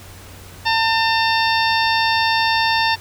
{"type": "harmonic tone", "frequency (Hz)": 900, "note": "A5", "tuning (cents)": 39, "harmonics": [1, 2, 3, 4, 5, 6], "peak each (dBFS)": [-18, -21, -23, -24, -25, -26], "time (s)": [0.65, 2.96], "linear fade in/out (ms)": 20, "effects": ["added 92 Hz sine -41 dBFS peak until 3 s", "pink hiss -41 dBFS RMS until 3 s"]}